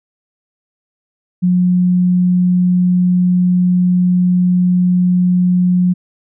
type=tone; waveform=sine; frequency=180 Hz; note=F#3; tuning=47 cents flat; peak=-9 dBFS; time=1.42-5.94 s; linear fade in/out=20 ms; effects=none